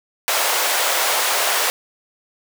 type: high-pass noise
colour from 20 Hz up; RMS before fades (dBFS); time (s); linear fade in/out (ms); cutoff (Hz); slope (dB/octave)
pink; -19; 0.28-1.7; 0; 550; 24
effects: none